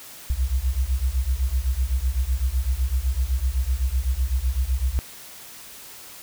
sine beating tone pair, 60.3 / 68.2 Hz, B1 / C#2, -41 / -28 cents, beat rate 7.9 Hz, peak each -23 dBFS, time 0.3-4.99 s, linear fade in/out 0 ms, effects white hiss -42 dBFS RMS until 6.22 s

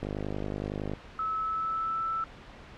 click train, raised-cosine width 2 ms, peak -20 dBFS, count 47, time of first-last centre 0.03-0.936 s, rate 50.8 Hz
sine tone with pitch glide, 1300 to 1322.7 Hz, E6 to E6, -24 to +5 cents, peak -28 dBFS, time 1.19-2.24 s, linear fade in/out 2 ms, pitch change +29 cents, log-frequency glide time 1.39-2.03 s
effects pink hiss -48 dBFS RMS until 2.77 s + low-pass 3000 Hz 12 dB/octave

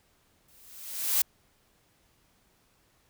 blue noise with exponential growth, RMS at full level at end -22 dBFS, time 0.48-1.22 s, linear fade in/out 5 ms, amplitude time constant 160 ms, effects pink hiss -67 dBFS RMS until 3.09 s

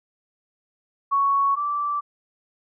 sine tone pair in turn, 1112 / 1165.5 Hz, C#6 / D6, +5 / -14 cents, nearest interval minor second, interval 81 cents, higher second, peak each -17 / -22 dBFS, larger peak first, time 1.11-1.56 / 1.56-2.01 s, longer neither, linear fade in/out 20 ms, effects none

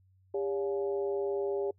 harmonic tone with a mistuned harmonic, 141.8 Hz, C#3, 40 cents sharp, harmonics 3 / 4 / 5 / 6, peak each -30 / -37 / -45 / -47 dBFS, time 0.34-1.71 s, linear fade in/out 5 ms, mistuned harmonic 3, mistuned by -100 cents, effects noise-tail reverb RT60 0.1 s tail -25 dB re dry + added 94 Hz sine -62 dBFS peak until 1.78 s

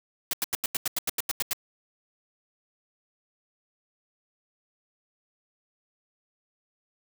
white noise bursts, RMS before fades -27 dBFS, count 12, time 0.31-1.532 s, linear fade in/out 2 ms, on 23 ms, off 86 ms, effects none

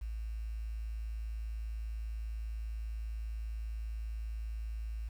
sine tone with quantisation, 55 Hz, A1, in tune, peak -36 dBFS, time 0.01-5.09 s, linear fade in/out 10 ms, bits 10, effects none

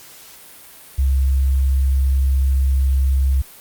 sine tone, 67.1 Hz, C2, 44 cents sharp, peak -13 dBFS, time 0.98-3.42 s, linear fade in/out 10 ms, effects white hiss -42 dBFS RMS until 3.6 s + Opus 48 kbps

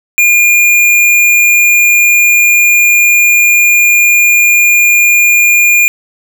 square tone, 2417 Hz, D7, 49 cents sharp, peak -5 dBFS, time 0.18-5.88 s, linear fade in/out 0 ms, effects none

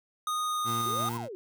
square tone with pitch glide, 1238 to 1230.2 Hz, D#6 to D#6, -9 to -20 cents, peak -29 dBFS, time 0.27-1.09 s, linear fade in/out 2 ms, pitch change -11 cents, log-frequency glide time 0.44-0.69 s
20% pulse tone with tremolo, 117.1 Hz, A#2, 8 cents sharp, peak -28 dBFS, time 0.64-1.29 s, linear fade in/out 50 ms, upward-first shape square, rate 2.8 Hz, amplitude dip 30%
blue noise, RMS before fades -45 dBFS, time 0.66-1.18 s, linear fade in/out 20 ms
sine exponential two-way sweep, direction up then down, 349.2 to 1068 to 350.9 Hz, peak -37 dBFS, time 0.86-1.35 s, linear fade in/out 0 ms, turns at 1.16 s
effects none

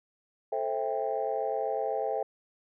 sine chord, A minor seventh, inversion none, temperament just, 440 / 528 / 660 / 792 Hz, A4 / C5 / E5 / G5, 0 / +16 / +2 / +18 cents, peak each -33 dBFS, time 0.52-2.23 s, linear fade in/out 5 ms, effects tanh soft clip ceiling -18 dBFS

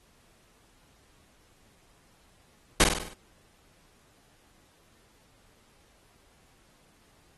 pink noise with echo, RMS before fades -18 dBFS, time 2.8-2.84 s, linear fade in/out 2 ms, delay 49 ms, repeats 6, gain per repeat -5 dB, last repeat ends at 3.134 s, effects pink hiss -63 dBFS RMS until 7.37 s + AAC 32 kbps

